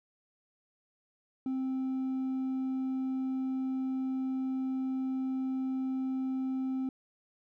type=tone with hard clipping; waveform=sine; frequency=262.2 Hz; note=C4; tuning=4 cents sharp; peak=-31 dBFS; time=1.46-6.89 s; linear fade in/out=2 ms; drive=2 dB; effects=none